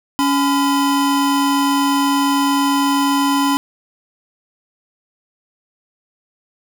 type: tone pair together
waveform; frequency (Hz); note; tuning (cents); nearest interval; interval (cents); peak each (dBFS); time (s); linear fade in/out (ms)
square; 279.6 / 1009; C#4 / B5; +15 / +37; octave + minor seventh; 2222; -16 / -19; 0.19-3.57; 0
effects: none